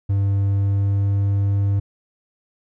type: tone with pitch glide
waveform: triangle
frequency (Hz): 99.1 to 99.79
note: G2 to G2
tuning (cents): +19 to +31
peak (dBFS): -14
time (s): 0.09-1.8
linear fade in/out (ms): 10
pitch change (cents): +12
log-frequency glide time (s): 0.49-1.2
effects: none